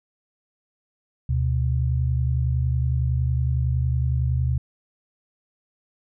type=tone pair together; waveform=sine; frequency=74.6 / 125.46 Hz; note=D2 / B2; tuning=+28 / +28 cents; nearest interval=major sixth; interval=900 cents; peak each=-22 dBFS; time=1.29-4.58 s; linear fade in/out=5 ms; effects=none